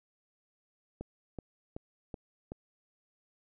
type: click train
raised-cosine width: 2 ms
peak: -26 dBFS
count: 5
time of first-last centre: 1.01-2.519 s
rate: 2.65 Hz
effects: none